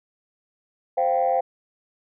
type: chord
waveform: sine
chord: C suspended fourth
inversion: none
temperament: equal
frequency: 523.3 / 698.5 / 784 Hz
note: C5 / F5 / G5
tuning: 0 / 0 / 0 cents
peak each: -22 / -22 / -22 dBFS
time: 0.97-1.41 s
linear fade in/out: 10 ms
effects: tanh soft clip ceiling -12 dBFS